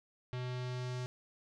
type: tone with low-pass filter sweep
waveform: square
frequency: 125.5 Hz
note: B2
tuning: 28 cents sharp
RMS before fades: -39 dBFS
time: 0.33-1.06 s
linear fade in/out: 0 ms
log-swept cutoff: 3600 to 6200 Hz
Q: 1.4
effects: none